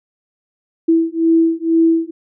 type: beating tone pair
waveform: sine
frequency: 327.5 / 329.6 Hz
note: E4 / E4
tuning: -11 / 0 cents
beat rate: 2.1 Hz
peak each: -14 dBFS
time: 0.88-2.11 s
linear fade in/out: 10 ms
effects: none